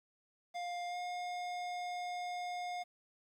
square tone with pitch glide, 704 to 714.2 Hz, F5 to F5, +14 to +39 cents, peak -39 dBFS, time 0.54-2.84 s, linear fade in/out 20 ms, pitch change +25 cents, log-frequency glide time 0.88-0.97 s, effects low-pass 6000 Hz 12 dB/octave + 11-bit

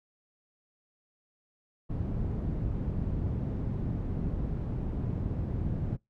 white low-pass noise, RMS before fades -32 dBFS, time 1.89-5.97 s, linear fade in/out 20 ms, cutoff 150 Hz, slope 12 dB/octave, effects noise-tail reverb RT60 0.2 s tail -25 dB re dry

